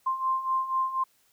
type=beating tone pair; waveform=sine; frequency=1046.5 / 1050.6 Hz; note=C6 / C6; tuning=0 / +7 cents; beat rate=4.1 Hz; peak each=-31 / -26 dBFS; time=0.06-1.04 s; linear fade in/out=10 ms; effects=white hiss -66 dBFS RMS until 1.32 s